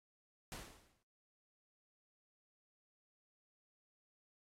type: noise with exponential decay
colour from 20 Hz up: pink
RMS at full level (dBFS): -45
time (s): 0.52-1.03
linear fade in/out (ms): 0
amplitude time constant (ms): 110
effects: low-pass 12000 Hz 12 dB/octave + AAC 48 kbps